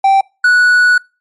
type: tone pair in turn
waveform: triangle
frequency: 780 / 1472.4 Hz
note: G5 / F#6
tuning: -9 / -9 cents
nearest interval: major seventh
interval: 1100 cents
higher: second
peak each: -4 dBFS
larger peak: neither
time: 0.04-0.21 / 0.44-0.98 s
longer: second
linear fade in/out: 5 ms
effects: noise-tail reverb RT60 0.3 s tail -25 dB re dry + MP3 48 kbps